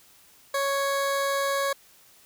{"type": "tone", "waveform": "20% pulse", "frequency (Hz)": 554.4, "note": "C#5", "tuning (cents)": 0, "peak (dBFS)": -19, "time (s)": [0.54, 1.73], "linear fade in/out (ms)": 5, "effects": ["white hiss -56 dBFS RMS until 2.25 s"]}